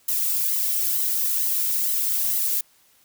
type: noise with flanger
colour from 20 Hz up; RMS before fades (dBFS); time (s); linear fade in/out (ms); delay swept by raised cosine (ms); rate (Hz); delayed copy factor
violet; -23; 0.08-2.61; 5; 0.98 to 2.28; 2.2; +0.65
effects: white hiss -59 dBFS RMS until 3.04 s